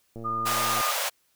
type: click train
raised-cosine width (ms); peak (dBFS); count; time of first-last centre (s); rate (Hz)
2; -27; 75; 0.16-0.809; 114
type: tone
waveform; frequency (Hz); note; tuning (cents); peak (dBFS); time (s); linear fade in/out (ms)
sine; 1218; D#6; -37; -26; 0.24-0.92; 20
type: high-pass noise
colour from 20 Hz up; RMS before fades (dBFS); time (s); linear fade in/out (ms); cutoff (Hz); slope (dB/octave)
pink; -28; 0.45-1.1; 20; 540; 48
effects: white hiss -68 dBFS RMS until 1.35 s